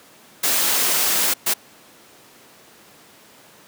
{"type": "noise bursts at uneven times", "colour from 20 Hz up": "white", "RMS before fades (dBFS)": -19, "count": 2, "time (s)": [[0.43, 1.34], [1.46, 1.54]], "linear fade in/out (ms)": 10, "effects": ["pink hiss -48 dBFS RMS until 3.67 s", "high-pass 200 Hz 12 dB/octave"]}